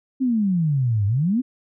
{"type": "exponential two-way sweep", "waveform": "sine", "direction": "down then up", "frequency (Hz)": [270, 97.4, 270], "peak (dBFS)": -17, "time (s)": [0.2, 1.42], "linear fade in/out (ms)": 20, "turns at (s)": 1.06, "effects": []}